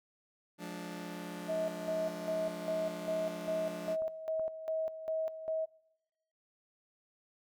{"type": "chord", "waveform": "sawtooth", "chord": "D diminished", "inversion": "first", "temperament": "just", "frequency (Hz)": [176.2, 211.4, 293.7], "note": ["F3", "Ab3", "D4"], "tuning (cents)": [16, 31, 0], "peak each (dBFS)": [-40, -43, -41], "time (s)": [0.58, 3.97], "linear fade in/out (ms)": 50}
{"type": "tone with tremolo", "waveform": "sine", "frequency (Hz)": 639, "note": "D#5", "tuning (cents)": 46, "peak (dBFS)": -31, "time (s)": [1.48, 5.66], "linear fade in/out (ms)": 20, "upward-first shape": "square", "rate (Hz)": 2.5, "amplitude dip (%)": 70}
{"type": "clicks", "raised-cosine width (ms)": 1, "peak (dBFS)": -36, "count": 2, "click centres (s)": [4.021, 4.396]}
{"effects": ["noise-tail reverb RT60 1.0 s tail -23 dB re dry"]}